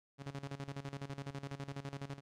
sawtooth tone with tremolo, 139.1 Hz, C#3, 6 cents sharp, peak -36 dBFS, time 0.18-2.21 s, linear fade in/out 50 ms, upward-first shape square, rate 12 Hz, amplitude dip 80%, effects low-pass 7000 Hz 12 dB/octave

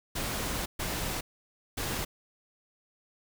pink noise bursts at uneven times, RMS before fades -33 dBFS, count 3, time 0.15-0.66 / 0.79-1.21 / 1.77-2.05 s, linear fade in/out 10 ms, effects none

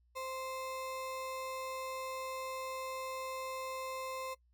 square ring-modulated tone, 784 Hz, G5, in tune, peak -37 dBFS, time 0.15-4.35 s, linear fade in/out 20 ms, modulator 262 Hz, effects noise-tail reverb RT60 0.1 s tail -19 dB re dry + added 60 Hz sine -67 dBFS peak until 4.53 s

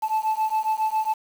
sine beating tone pair, 869 / 876.3 Hz, A5 / A5, -22 / -7 cents, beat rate 7.3 Hz, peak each -22 / -22 dBFS, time 0.02-1.14 s, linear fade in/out 20 ms, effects tanh soft clip ceiling -18 dBFS + 7-bit

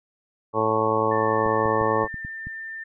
harmonic tone, 110.1 Hz, A2, 2 cents sharp, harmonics 1 / 2 / 3 / 4 / 5 / 6 / 7 / 8 / 9 / 10, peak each -32 / -33 / -30 / -25 / -26 / -35 / -34 / -27 / -32 / -25 dBFS, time 0.53-2.08 s, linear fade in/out 50 ms
sine tone with pitch glide, 1776 to 1793.5 Hz, A6 to A6, +16 to +33 cents, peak -32 dBFS, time 1.11-2.84 s, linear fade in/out 10 ms, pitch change +17 cents, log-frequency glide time 1.61-2.03 s
clicks, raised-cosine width 5 ms, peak -23 dBFS, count 7, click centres 1.462 / 1.658 / 1.814 / 2.045 / 2.143 / 2.249 / 2.47 s
effects none

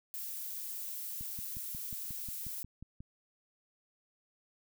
violet noise, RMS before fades -41 dBFS, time 0.14-2.63 s, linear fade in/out 0 ms
click train, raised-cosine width 5 ms, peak -34 dBFS, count 11, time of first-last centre 1.21-3.005 s, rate 5.57 Hz
effects none

